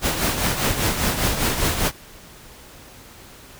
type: noise with tremolo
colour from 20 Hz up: pink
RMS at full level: -19 dBFS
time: 0.01-1.92 s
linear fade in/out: 50 ms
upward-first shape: triangle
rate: 5 Hz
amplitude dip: 60%
effects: pink hiss -44 dBFS RMS until 3.59 s